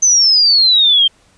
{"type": "exponential sweep", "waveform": "sine", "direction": "down", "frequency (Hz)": [6230, 3136], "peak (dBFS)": -7, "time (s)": [0.02, 1.08], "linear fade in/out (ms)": 10, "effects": ["pink hiss -52 dBFS RMS until 1.37 s", "resampled to 22050 Hz"]}